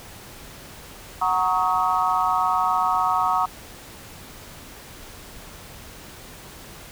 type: chord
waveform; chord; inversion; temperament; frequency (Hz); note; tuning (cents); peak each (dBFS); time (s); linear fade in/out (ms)
sine; D# minor seventh; first; equal with one note detuned; 740 / 932.3 / 1108.7 / 1267.7; F#5 / A#5 / C#6 / D#6; 0 / 0 / 0 / +32; -24; 1.21-3.46; 10
effects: pink hiss -42 dBFS RMS until 6.91 s